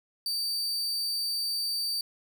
40% pulse tone, 4622 Hz, D8, 28 cents flat, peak -27 dBFS, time 0.26-2.01 s, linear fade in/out 2 ms, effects none

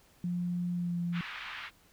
sine tone with pitch glide, 176.2 to 172.97 Hz, F3 to F3, +16 to -16 cents, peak -30 dBFS, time 0.24-1.21 s, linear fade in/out 2 ms, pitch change -32 cents, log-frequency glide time 0.72-0.98 s
pink band-pass noise, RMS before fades -42 dBFS, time 1.12-1.71 s, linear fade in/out 50 ms, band 1200 to 3200 Hz, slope 24 dB/octave
effects pink hiss -63 dBFS RMS until 1.92 s

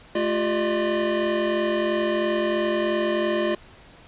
square tone cluster, 216.9 / 350.2 / 393.2 / 601 Hz, A3 / F4 / G4 / D5, -25 / +5 / +5 / +40 cents, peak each -30 / -25 / -34 / -26 dBFS, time 0.15-3.55 s, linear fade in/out 5 ms, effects pink hiss -49 dBFS RMS until 4.07 s + resampled to 8000 Hz

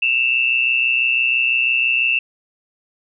sine tone pair together, 2637 / 2763 Hz, E7 / F7, 0 / -19 cents, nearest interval minor second, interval 81 cents, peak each -16 / -19 dBFS, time 0.02-2.19 s, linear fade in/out 5 ms, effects none

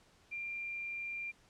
sine tone, 2383 Hz, D7, 25 cents sharp, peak -38 dBFS, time 0.31-1.32 s, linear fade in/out 20 ms, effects pink hiss -66 dBFS RMS until 1.49 s + low-pass 8000 Hz 12 dB/octave

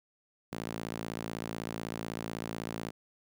sawtooth tone with high-pass filter, 56 Hz, A1, 31 cents sharp, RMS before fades -39 dBFS, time 0.52-2.91 s, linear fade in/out 10 ms, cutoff 190 Hz, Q 1, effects none

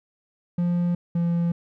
triangle tone pair in turn, 174.61 / 170.82 Hz, F3 / F3, 0 / -38 cents, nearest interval unison, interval 38 cents, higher first, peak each -18 dBFS, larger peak neither, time 0.58-0.95 / 1.15-1.52 s, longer neither, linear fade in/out 5 ms, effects none

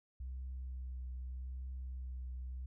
sine tone with vibrato, 63.8 Hz, C2, 43 cents flat, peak -39 dBFS, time 0.2-2.66 s, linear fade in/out 5 ms, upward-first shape triangle, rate 0.83 Hz, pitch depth 25 cents each way, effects tanh soft clip ceiling -38 dBFS

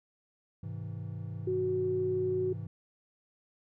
triangle chord, Ab augmented, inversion none, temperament just, 103.83 / 129.78 / 162.23 Hz, Ab2 / C3 / E3, 0 / -14 / -27 cents, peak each -37 / -41 / -40 dBFS, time 0.63-2.67 s, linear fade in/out 5 ms
sine tone, 370 Hz, F#4, in tune, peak -28 dBFS, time 1.47-2.53 s, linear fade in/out 5 ms
effects none

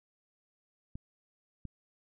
clicks, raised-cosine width 5 ms, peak -29 dBFS, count 2, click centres 0.955 / 1.653 s, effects none

